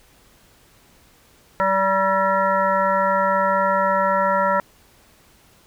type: harmonic tone with a mistuned harmonic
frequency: 192.8 Hz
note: G3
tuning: 28 cents flat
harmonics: 1 / 3 / 5 / 7 / 9 / 10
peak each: -29 / -21 / -20 / -22 / -30 / -30 dBFS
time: 1.6-4.6 s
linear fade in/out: 0 ms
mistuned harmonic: 10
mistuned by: -36 cents
effects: pink hiss -54 dBFS RMS until 5.66 s